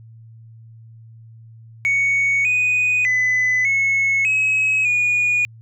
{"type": "tone with pitch steps", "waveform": "sine", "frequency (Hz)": [2227, 2486, 2008, 2190, 2556, 2451], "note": ["C#7", "D#7", "B6", "C#7", "D#7", "D#7"], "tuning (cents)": [7, -2, 28, -22, 46, -27], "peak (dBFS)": -13, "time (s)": [1.85, 5.45], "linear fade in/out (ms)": 0, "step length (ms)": 600, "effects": ["tanh soft clip ceiling -13 dBFS", "added 113 Hz sine -40 dBFS peak until 5.61 s"]}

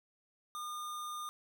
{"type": "tone", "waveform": "square", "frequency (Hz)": 1213, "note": "D#6", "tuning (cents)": -44, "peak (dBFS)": -40, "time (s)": [0.55, 1.29], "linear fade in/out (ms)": 0, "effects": []}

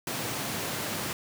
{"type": "high-pass noise", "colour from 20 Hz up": "pink", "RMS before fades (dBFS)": -33, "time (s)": [0.07, 1.13], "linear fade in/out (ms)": 2, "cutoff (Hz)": 100, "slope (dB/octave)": 24, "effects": []}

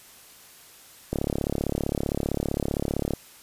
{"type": "click train", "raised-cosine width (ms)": 2, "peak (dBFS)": -12, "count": 72, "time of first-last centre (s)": [1.13, 3.136], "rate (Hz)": 35.4, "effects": ["white hiss -50 dBFS RMS until 3.42 s", "resampled to 32000 Hz"]}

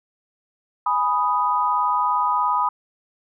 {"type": "chord", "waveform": "sine", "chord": "G# minor", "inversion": "none", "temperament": "equal", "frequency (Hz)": [830.6, 987.8, 1244.5], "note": ["G#5", "B5", "D#6"], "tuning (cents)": [0, 0, 0], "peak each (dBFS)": [-26, -20, -22], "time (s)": [0.86, 2.69], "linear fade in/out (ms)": 5, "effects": []}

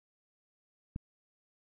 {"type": "click", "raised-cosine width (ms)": 5, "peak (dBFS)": -25, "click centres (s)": 0.961, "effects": []}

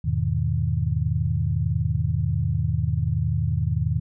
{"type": "chord", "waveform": "sine", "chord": "E major seventh", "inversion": "none", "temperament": "equal with one note detuned", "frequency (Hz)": [82.41, 103.83, 124.19, 155.56], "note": ["E2", "G#2", "B2", "D#3"], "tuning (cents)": [0, 0, 10, 0], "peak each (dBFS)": -26, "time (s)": [0.04, 4], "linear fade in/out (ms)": 10, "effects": []}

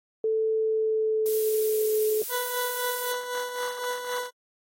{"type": "tone with pitch glide", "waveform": "sine", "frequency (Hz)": [440.6, 431], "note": ["A4", "A4"], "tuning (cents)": [2, -36], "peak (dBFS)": -22, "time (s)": [0.24, 2.22], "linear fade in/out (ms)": 2, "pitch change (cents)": -38, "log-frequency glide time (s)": [0.5, 2.01]}
{"type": "noise", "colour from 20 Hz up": "violet", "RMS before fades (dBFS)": -32, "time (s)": [1.26, 3.12], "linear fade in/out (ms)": 0}
{"type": "tone with tremolo", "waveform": "20% pulse", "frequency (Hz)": 493.9, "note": "B4", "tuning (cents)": 0, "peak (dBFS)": -22, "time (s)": [2.29, 4.31], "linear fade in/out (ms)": 50, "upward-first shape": "sine", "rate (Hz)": 3.9, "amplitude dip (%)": 55}
{"effects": ["AAC 48 kbps"]}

